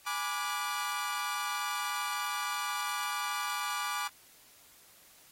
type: chord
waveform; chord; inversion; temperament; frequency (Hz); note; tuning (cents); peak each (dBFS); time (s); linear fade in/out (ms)
sawtooth; G# half-diminished seventh; none; equal with one note detuned; 830.6 / 987.8 / 1174.7 / 1445.3; G#5 / B5 / D6 / F#6; 0 / 0 / 0 / -41; -36 / -36 / -31 / -36; 0.06-4.08; 10
effects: white hiss -59 dBFS RMS until 5.31 s + AAC 48 kbps